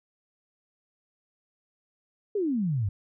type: exponential sweep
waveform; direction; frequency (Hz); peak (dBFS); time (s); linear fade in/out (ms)
sine; down; 433.7 to 92.5; -24; 2.35-2.89; 5
effects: none